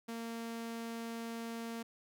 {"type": "tone", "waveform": "sawtooth", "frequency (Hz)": 230, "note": "A#3", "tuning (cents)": -23, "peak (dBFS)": -36, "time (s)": [0.08, 1.83], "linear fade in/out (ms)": 10, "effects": []}